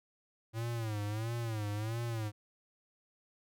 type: tone with vibrato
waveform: square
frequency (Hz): 110.4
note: A2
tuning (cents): +6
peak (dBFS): -35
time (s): 0.53-2.32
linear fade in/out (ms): 50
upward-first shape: sine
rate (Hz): 1.5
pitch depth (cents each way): 120
effects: none